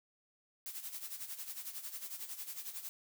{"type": "noise with tremolo", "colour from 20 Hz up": "blue", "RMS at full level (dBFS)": -42, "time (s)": [0.66, 2.89], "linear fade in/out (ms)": 0, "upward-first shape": "sine", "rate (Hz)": 11, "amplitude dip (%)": 70, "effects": []}